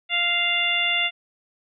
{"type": "harmonic tone", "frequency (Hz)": 697, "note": "F5", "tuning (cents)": -4, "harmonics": [1, 2, 3, 4, 5], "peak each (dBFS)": [-32, -33, -24, -23, -26], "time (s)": [0.09, 1.11], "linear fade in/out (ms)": 50, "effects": []}